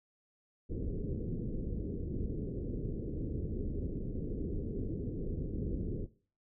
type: low-pass noise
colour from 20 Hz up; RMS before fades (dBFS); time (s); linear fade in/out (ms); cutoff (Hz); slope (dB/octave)
pink; -37; 0.69-6.07; 20; 460; 48
effects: noise-tail reverb RT60 0.4 s tail -17 dB re dry